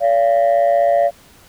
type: tone pair together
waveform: sine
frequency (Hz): 572 / 687.8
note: D5 / F5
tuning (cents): -46 / -27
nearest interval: minor third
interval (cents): 319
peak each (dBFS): -12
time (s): 0-1.11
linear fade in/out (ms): 50
effects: tanh soft clip ceiling -8 dBFS + pink hiss -47 dBFS RMS until 1.48 s